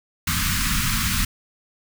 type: band-stop noise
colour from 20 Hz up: pink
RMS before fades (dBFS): -22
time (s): 0.27-1.25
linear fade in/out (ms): 5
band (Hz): 250 to 1100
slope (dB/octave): 48
effects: none